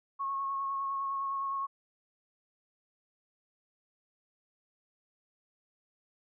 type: tone with vibrato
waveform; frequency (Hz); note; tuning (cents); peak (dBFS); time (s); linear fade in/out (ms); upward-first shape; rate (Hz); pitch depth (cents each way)
sine; 1095; C#6; -22; -31; 0.19-1.67; 20; sine; 9.8; 17
effects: none